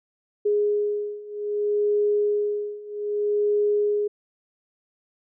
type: beating tone pair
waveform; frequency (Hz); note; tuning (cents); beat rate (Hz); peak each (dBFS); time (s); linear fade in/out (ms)
sine; 414.5 / 415.13; G#4 / G#4; -3 / -1; 0.63; -25 / -23; 0.45-4.08; 10
effects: none